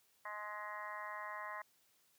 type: harmonic tone with a mistuned harmonic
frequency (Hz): 210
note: G#3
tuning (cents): +19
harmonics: 3 / 4 / 5 / 6 / 7 / 8 / 9 / 10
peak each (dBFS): -52 / -53 / -46 / -53 / -58 / -54 / -49 / -57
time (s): 0.25-1.62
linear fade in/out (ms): 5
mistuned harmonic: 10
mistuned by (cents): -29
effects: white hiss -73 dBFS RMS until 2.18 s + high-pass 60 Hz 12 dB/octave